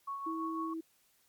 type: tone with tremolo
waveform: sine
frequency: 1108.7 Hz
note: C#6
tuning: in tune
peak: -35 dBFS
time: 0.07-0.74 s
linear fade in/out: 10 ms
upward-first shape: sine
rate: 6 Hz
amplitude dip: 40%
type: tone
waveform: sine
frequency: 325 Hz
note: E4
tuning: 24 cents flat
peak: -36 dBFS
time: 0.26-0.81 s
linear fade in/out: 10 ms
effects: white hiss -70 dBFS RMS until 1.28 s + MP3 96 kbps